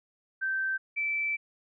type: tone pair in turn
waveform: sine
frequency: 1555 / 2323 Hz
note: G6 / D7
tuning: -14 / -20 cents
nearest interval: perfect fifth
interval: 694 cents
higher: second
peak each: -27 / -27 dBFS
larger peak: neither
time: 0.41-0.78 / 0.96-1.37 s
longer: second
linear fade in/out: 20 ms
effects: none